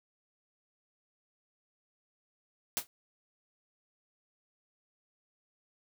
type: noise with exponential decay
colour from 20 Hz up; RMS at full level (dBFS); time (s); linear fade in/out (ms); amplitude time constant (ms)
white; -27; 2.77-2.87; 0; 20
effects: none

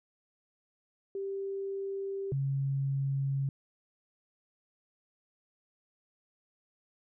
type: tone pair in turn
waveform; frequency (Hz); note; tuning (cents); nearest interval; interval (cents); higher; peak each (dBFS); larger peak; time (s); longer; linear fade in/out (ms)
sine; 392 / 137.16; G4 / C#3; 0 / -18; octave + tritone; 1818; first; -33 / -28; second; 1.15-2.32 / 2.32-3.49; neither; 2
effects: none

